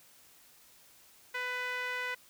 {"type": "tone with band-pass filter", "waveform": "sawtooth", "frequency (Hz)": 498.2, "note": "B4", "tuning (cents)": 15, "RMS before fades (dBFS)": -36, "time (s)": [1.34, 2.15], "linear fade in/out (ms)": 10, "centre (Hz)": 1900, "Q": 2.5, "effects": ["white hiss -60 dBFS RMS until 2.29 s"]}